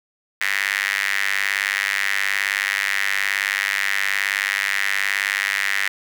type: tone with high-pass filter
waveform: sawtooth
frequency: 98.9 Hz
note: G2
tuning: 16 cents sharp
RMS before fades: -22 dBFS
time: 0.41-5.88 s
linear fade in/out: 0 ms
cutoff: 1900 Hz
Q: 5.2
effects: none